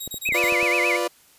5% pulse tone bursts, 3804 Hz, A#7, 34 cents sharp, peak -21 dBFS, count 5, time 0-0.505 s, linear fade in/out 10 ms, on 81 ms, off 25 ms
clicks, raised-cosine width 2 ms, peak -23 dBFS, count 7, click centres 0.076 / 0.143 / 0.29 / 0.323 / 0.44 / 0.524 / 0.629 s
sine tone with vibrato, 2300 Hz, D7, 37 cents flat, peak -20 dBFS, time 0.25-0.97 s, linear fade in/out 10 ms, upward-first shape sine, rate 8.4 Hz, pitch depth 210 cents each way
30% pulse chord, B diminished, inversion second, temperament equal, 349.2 / 493.9 / 587.3 Hz, F4 / B4 / D5, 0 / 0 / 0 cents, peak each -24 dBFS, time 0.34-1.08 s, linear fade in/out 10 ms
effects white hiss -55 dBFS RMS until 1.38 s + resampled to 32000 Hz

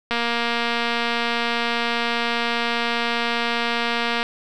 click train, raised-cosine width 0.3 ms, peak -7 dBFS, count 969, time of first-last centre 0.11-4.229 s, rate 235 Hz, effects none

